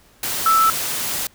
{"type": "tone in noise", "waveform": "sine", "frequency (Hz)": 1318.5, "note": "E6", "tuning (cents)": 0, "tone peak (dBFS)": -12, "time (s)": [0.46, 0.7], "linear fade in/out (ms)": 2, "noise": "white", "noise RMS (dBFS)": -24, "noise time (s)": [0.23, 1.27], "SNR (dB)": 9, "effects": ["pink hiss -53 dBFS RMS until 1.34 s"]}